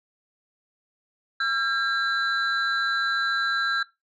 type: tone cluster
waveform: sine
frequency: 1357 / 1611 / 3996 Hz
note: E6 / G6 / B7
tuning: +50 / +47 / +20 cents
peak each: -26 / -24 / -30 dBFS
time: 1.4-3.83 s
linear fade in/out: 5 ms
effects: noise-tail reverb RT60 0.2 s tail -18 dB re dry + tanh soft clip ceiling -15 dBFS